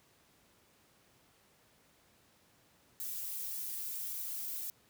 violet noise with flanger, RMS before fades -40 dBFS, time 3-4.7 s, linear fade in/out 0 ms, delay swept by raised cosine 1.9 to 4.1 ms, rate 1.8 Hz, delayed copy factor -1, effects pink hiss -67 dBFS RMS until 4.89 s + high-pass 80 Hz 12 dB/octave

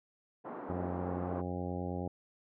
pink band-pass noise, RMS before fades -43 dBFS, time 0.44-1.42 s, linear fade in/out 20 ms, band 220 to 1200 Hz, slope 24 dB/octave
harmonic tone, 89.6 Hz, F2, 45 cents sharp, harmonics 1 / 2 / 3 / 4 / 5 / 6 / 7 / 8 / 9, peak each -40 / -40 / -42 / -44 / -46 / -45 / -49 / -50 / -46 dBFS, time 0.69-2.08 s, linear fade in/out 5 ms
effects none

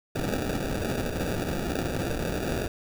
violet noise with sample-and-hold, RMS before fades -29 dBFS, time 0.15-2.68 s, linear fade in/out 10 ms, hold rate 1050 Hz, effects none

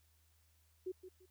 sine tone with echo, 370 Hz, F#4, in tune, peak -38 dBFS, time 0.86-0.92 s, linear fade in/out 10 ms, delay 170 ms, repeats 2, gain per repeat -11 dB, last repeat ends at 1.26 s, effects added 79 Hz sine -70 dBFS peak until 1.3 s + white hiss -75 dBFS RMS until 1.3 s

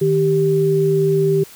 sine tone pair together, 155.57 / 392 Hz, D#3 / G4, 0 / 0 cents, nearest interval octave + major third, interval 1600 cents, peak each -18 / -14 dBFS, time 0.01-1.44 s, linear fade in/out 10 ms, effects white hiss -42 dBFS RMS until 1.55 s

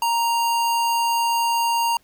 square tone, 932.3 Hz, A#5, in tune, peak -19 dBFS, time 0.02-1.97 s, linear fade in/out 2 ms, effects pink hiss -60 dBFS RMS until 2.03 s

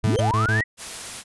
sine linear sweep, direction up, 32.7 to 1975.5 Hz, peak -21 dBFS, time 0.03-0.64 s, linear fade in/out 20 ms
40% pulse tone bursts, 109.1 Hz, A2, 14 cents flat, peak -19 dBFS, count 4, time 0.04-0.607 s, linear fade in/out 0 ms, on 120 ms, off 29 ms
sawtooth tone with exponential growth, 3136 Hz, G7, in tune, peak -22 dBFS, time 0.12-0.2 s, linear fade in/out 2 ms, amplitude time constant 16 ms
white noise, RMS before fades -34 dBFS, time 0.77-1.24 s, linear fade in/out 50 ms
effects resampled to 24000 Hz

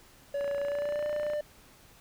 triangle tone with pitch glide, 567 to 595.5 Hz, C#5 to D5, +39 to +24 cents, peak -27 dBFS, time 0.34-1.41 s, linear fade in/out 5 ms, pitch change +85 cents, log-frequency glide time 0.6-1.07 s
click train, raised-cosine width 0.5 ms, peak -27 dBFS, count 28, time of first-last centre 0.41-1.335 s, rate 29.2 Hz
effects pink hiss -57 dBFS RMS until 2 s

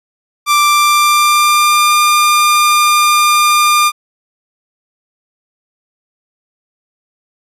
sawtooth tone with pitch glide, 1178 to 1202.1 Hz, D6 to D6, +5 to +40 cents, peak -4 dBFS, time 0.46-3.92 s, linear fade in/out 50 ms, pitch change +35 cents, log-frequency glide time 0.62-1.95 s, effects resampled to 32000 Hz

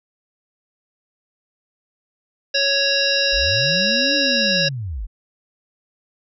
harmonic tone, 554.4 Hz, C#5, in tune, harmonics 1 / 3 / 5 / 7 / 9 / 10, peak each -23 / -23 / -23 / -23 / -23 / -23 dBFS, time 2.54-4.69 s, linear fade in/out 10 ms
sine linear two-way sweep, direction up then down, 37.39 to 296.4 to 37.39 Hz, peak -24 dBFS, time 3.32-5.07 s, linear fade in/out 20 ms, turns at 4.15 s
effects none

